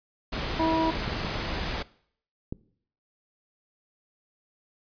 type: noise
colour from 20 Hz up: pink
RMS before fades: -31 dBFS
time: 0.32-1.83 s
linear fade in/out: 10 ms
type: harmonic tone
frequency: 323.3 Hz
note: E4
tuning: 34 cents flat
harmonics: 1 / 2 / 3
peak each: -25 / -30 / -26 dBFS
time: 0.59-0.91 s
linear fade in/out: 10 ms
type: clicks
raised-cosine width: 3 ms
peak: -19 dBFS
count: 3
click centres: 1.079 / 1.248 / 2.525 s
effects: noise-tail reverb RT60 0.6 s tail -20 dB re dry + resampled to 11025 Hz